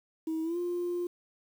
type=tone with pitch glide; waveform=sine; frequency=320.2 to 351.2 Hz; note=D#4 to F4; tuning=+50 to +10 cents; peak=-28 dBFS; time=0.27-1.07 s; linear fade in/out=5 ms; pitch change=+160 cents; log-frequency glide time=0.43-0.58 s; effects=tanh soft clip ceiling -27 dBFS + 9-bit